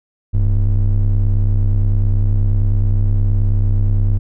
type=ring-modulated tone; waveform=triangle; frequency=63.7 Hz; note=C2; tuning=46 cents flat; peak=-6 dBFS; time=0.33-4.19 s; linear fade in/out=20 ms; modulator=34.4 Hz; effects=none